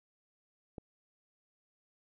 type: click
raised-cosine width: 2 ms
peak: -29 dBFS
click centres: 0.782 s
effects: none